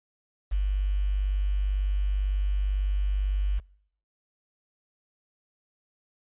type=tone with quantisation; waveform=sine; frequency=49 Hz; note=G1; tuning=in tune; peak=-22 dBFS; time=0.51-3.6 s; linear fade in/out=20 ms; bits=8; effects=noise-tail reverb RT60 0.7 s tail -25 dB re dry + resampled to 8000 Hz